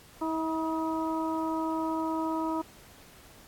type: harmonic tone with a mistuned harmonic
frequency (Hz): 321.1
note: E4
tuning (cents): -45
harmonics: 1 / 2 / 3 / 4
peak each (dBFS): -30 / -37 / -33 / -39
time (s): 0.21-2.62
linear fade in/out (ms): 10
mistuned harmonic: 4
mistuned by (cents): -29
effects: pink hiss -54 dBFS RMS until 3.47 s + AAC 64 kbps